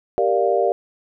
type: chord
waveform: sine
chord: G minor seventh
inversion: none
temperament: equal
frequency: 392 / 466.2 / 587.3 / 698.5 Hz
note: G4 / Bb4 / D5 / F5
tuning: 0 / 0 / 0 / 0 cents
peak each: -21 dBFS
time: 0.18-0.72 s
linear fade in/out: 0 ms
effects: none